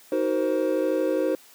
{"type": "chord", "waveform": "triangle", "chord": "C half-diminished seventh", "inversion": "first", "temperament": "just", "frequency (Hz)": [314, 376.7, 470.9, 523.3], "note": ["Eb4", "Gb4", "Bb4", "C5"], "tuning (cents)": [16, 31, 18, 0], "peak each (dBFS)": [-24, -26, -27, -23], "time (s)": [0.12, 1.35], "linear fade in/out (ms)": 2, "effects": ["white hiss -52 dBFS RMS until 1.54 s", "high-pass 200 Hz 12 dB/octave"]}